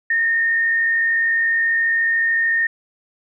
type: tone with frequency modulation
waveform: sine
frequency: 1833 Hz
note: A#6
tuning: 30 cents flat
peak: -15 dBFS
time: 0.1-2.67 s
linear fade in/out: 5 ms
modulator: 59.3 Hz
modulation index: 0.42
effects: none